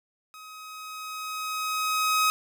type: tone with level ramp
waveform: sawtooth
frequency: 1266 Hz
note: D#6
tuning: 30 cents sharp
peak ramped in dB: -40 to -16 dBFS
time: 0.34-2.3 s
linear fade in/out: 0 ms
effects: none